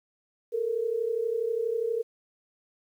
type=tone pair together; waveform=sine; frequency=433.9 / 466.2 Hz; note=A4 / A#4; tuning=-24 / 0 cents; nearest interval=minor second; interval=124 cents; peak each=-31 / -27 dBFS; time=0.52-2.03 s; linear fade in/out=20 ms; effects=10-bit